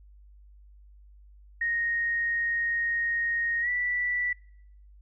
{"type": "tone with pitch glide", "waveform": "sine", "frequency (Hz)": [1864.7, 1964.2], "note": ["A#6", "B6"], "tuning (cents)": [0, -10], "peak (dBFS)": -25, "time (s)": [1.61, 4.33], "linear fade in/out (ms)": 5, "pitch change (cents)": 90, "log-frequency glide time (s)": [3.61, 3.69], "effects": ["noise-tail reverb RT60 0.7 s tail -23 dB re dry", "added 50 Hz sine -50 dBFS peak until 5.01 s"]}